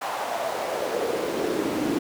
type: noise with high-pass filter sweep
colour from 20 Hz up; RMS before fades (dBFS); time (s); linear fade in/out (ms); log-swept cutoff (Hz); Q
brown; -27; 0.01-1.99; 10; 840 to 280; 3.1
effects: none